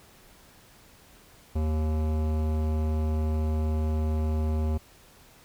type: tone with hard clipping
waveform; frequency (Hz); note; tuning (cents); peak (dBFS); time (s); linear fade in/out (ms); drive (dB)
sine; 77.78; D#2; 0; -26; 1.55-4.78; 10; 17
effects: pink hiss -55 dBFS RMS until 5.44 s